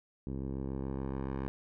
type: tone with low-pass filter sweep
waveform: 10% pulse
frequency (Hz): 67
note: C2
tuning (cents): +42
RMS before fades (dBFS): -37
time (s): 0.27-1.48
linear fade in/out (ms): 0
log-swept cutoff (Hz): 340 to 1500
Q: 0.76
effects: none